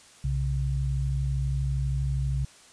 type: tone pair together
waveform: sine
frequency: 62.7 / 135.26 Hz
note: B1 / C#3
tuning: +27 / -42 cents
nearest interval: octave + minor second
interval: 1331 cents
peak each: -27 dBFS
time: 0.24-2.45 s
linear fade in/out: 5 ms
effects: white hiss -53 dBFS RMS until 2.72 s + resampled to 22050 Hz